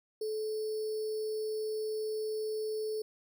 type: tone with sample-and-hold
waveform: sine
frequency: 432.5 Hz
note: A4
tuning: 30 cents flat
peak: -32 dBFS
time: 0.21-3.02 s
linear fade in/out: 5 ms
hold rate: 4900 Hz
effects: none